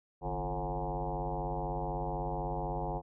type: tone with frequency modulation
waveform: sine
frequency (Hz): 440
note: A4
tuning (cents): 0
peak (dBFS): -32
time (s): 0.21-3.02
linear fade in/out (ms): 50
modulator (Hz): 96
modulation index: 4.7
effects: none